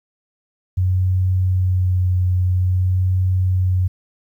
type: tone with vibrato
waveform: sine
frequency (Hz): 91.9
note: F#2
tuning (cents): -11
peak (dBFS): -14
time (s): 0.77-3.88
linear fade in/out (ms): 10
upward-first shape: sine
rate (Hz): 0.5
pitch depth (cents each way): 16
effects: 9-bit